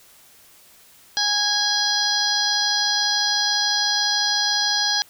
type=harmonic tone; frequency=826 Hz; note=G#5; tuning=10 cents flat; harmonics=1 / 2 / 4 / 5 / 6 / 7; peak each=-28 / -26 / -27 / -24 / -23 / -28 dBFS; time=1.17-5.02 s; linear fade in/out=0 ms; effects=white hiss -51 dBFS RMS until 5.09 s